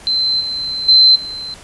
sine tone with level steps, 4084 Hz, C8, 43 cents flat, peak -13 / -19 / -5 / -24 dBFS, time 0.07-1.54 s, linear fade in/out 0 ms, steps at 0.4 / 0.88 / 1.15 s, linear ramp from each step 10 ms, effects pink hiss -39 dBFS RMS until 1.63 s + resampled to 24000 Hz

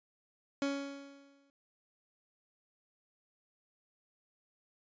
30% pulse tone with exponential decay, 279 Hz, C#4, 11 cents sharp, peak -27 dBFS, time 0.62-1.5 s, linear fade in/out 1 ms, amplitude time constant 190 ms, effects resampled to 16000 Hz

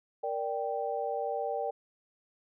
sine chord, G minor, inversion first, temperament equal, 466.2 / 587.3 / 784 Hz, Bb4 / D5 / G5, 0 / 0 / 0 cents, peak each -35 / -35 / -34 dBFS, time 0.23-1.71 s, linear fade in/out 10 ms, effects none

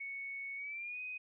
sine tone with pitch glide, 2217 to 2503 Hz, C#7 to D#7, 0 to +10 cents, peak -40 dBFS, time 0-1.18 s, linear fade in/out 10 ms, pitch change +210 cents, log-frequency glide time 0.56-1 s, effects none

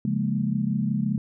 sine chord, Bb minor seventh, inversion first, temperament equal with one note detuned, 138.59 / 174.11 / 207.7 / 233.1 Hz, Db3 / F3 / Ab3 / Bb3, 0 / -5 / 0 / 0 cents, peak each -28 / -30 / -25 / -30 dBFS, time 0.05-1.18 s, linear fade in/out 2 ms, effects none

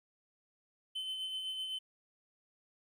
triangle tone with tremolo, 3059 Hz, G7, 43 cents flat, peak -34 dBFS, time 0.95-1.79 s, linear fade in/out 10 ms, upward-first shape sine, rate 7.9 Hz, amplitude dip 35%, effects 12-bit

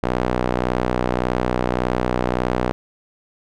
sawtooth tone with band-pass filter, 61.74 Hz, B1, in tune, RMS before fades -21 dBFS, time 0.03-2.72 s, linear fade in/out 0 ms, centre 630 Hz, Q 0.65, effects none

